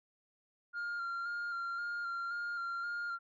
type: tone with vibrato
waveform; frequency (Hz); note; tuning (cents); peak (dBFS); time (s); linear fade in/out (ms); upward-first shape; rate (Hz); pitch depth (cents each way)
sine; 1396.9; F6; 0; -33; 0.73-3.19; 50; square; 1.9; 19
effects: tanh soft clip ceiling -35 dBFS